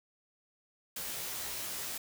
white noise with comb filter, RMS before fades -39 dBFS, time 0.96-1.98 s, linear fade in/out 5 ms, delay 17 ms, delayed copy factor +0.9, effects none

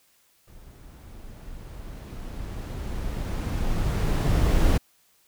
brown noise with level ramp, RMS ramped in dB -48 to -18 dBFS, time 0.47-4.78 s, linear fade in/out 10 ms, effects white hiss -63 dBFS RMS until 5.27 s

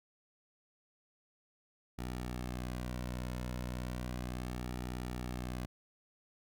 sawtooth tone with flanger, 61.74 Hz, B1, in tune, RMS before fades -40 dBFS, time 1.98-5.66 s, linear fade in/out 10 ms, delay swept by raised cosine 1.9 to 2.54 ms, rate 0.34 Hz, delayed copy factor -0.55, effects none

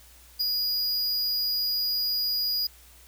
square tone with ADSR envelope, 4893 Hz, D#8, 30 cents flat, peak -22 dBFS, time 0.39-2.67 s, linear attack 20 ms, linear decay 8 ms, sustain -3 dB, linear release 5 ms, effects added 60 Hz sine -54 dBFS peak until 3.07 s + white hiss -54 dBFS RMS until 3.07 s

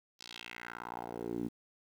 10% pulse tone with band-pass filter sweep, 58.9 Hz, A#1, 19 cents sharp, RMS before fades -42 dBFS, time 0.19-1.49 s, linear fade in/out 20 ms, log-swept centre 5000 to 250 Hz, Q 2.8, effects 10-bit

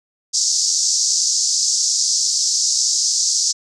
pink band-pass noise, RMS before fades -18 dBFS, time 0.33-3.53 s, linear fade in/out 20 ms, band 4900 to 7200 Hz, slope 48 dB/octave, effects none

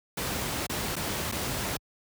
pink noise with dropouts, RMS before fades -31 dBFS, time 0.17-1.77 s, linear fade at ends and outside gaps 5 ms, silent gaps 0.667-0.695 / 0.957-0.964 / 1.316-1.322 s, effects high-pass 60 Hz 12 dB/octave

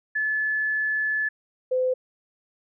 sine tone pair in turn, 1727 / 510.9 Hz, A6 / C5, -33 / -41 cents, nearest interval octave + major sixth, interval 2108 cents, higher first, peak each -22 / -20 dBFS, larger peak second, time 0.15-1.29 / 1.71-1.94 s, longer first, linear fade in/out 10 ms, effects none

